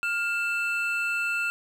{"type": "tone pair together", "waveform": "triangle", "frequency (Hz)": [1407, 2656], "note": ["F6", "E7"], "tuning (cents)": [12, 12], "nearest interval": "major seventh", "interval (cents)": 1100, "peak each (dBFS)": -26, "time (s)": [0.03, 1.5], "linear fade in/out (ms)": 0, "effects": []}